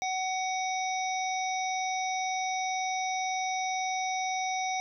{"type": "harmonic tone with a mistuned harmonic", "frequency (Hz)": 750, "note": "F#5", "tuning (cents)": 23, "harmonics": [1, 3, 5, 7, 8], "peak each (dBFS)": [-30, -35, -42, -46, -40], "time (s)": [0.02, 4.8], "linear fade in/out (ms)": 0, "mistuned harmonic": 8, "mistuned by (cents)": -56, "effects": []}